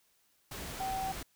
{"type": "tone in noise", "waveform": "sine", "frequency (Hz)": 766, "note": "G5", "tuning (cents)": -40, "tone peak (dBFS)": -33, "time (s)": [0.8, 1.12], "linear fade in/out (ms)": 5, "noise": "pink", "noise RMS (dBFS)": -42, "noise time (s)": [0.51, 1.23], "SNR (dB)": 6, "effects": ["white hiss -71 dBFS RMS until 1.35 s"]}